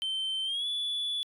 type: tone with pitch glide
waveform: sine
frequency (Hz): 3100 to 3440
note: G7 to A7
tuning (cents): -20 to -40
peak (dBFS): -27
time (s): 0.02-1.23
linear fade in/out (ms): 0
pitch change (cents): +180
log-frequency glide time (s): 0.44-0.67
effects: tanh soft clip ceiling -28 dBFS